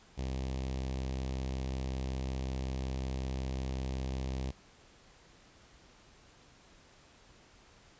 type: tone with notch filter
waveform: sawtooth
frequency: 65.41 Hz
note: C2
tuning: in tune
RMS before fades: -36 dBFS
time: 0.17-4.52 s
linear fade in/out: 20 ms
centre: 1400 Hz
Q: 1.1
effects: pink hiss -60 dBFS RMS until 7.99 s + resampled to 16000 Hz